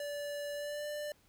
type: tone with pitch glide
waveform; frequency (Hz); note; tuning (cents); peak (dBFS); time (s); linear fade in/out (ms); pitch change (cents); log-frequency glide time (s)
square; 580 to 592.5; D5 to D5; -22 to +15; -38; 0-1.12; 2; +37; 0.54-0.86
effects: pink hiss -68 dBFS RMS until 1.28 s